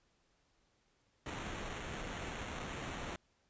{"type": "noise with sample-and-hold", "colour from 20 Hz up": "pink", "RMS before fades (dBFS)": -43, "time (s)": [1.26, 3.16], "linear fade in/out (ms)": 2, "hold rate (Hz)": 4900, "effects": ["pink hiss -75 dBFS RMS until 3.49 s", "resampled to 16000 Hz"]}